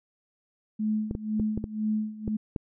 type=tone with tremolo; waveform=sine; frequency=215 Hz; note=A3; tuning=40 cents flat; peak=-23 dBFS; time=0.79-2.37 s; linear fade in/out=10 ms; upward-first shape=sine; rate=2 Hz; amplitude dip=85%
type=clicks; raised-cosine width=3 ms; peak=-17 dBFS; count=7; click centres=1.111 / 1.151 / 1.398 / 1.576 / 1.641 / 2.278 / 2.562 s
effects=none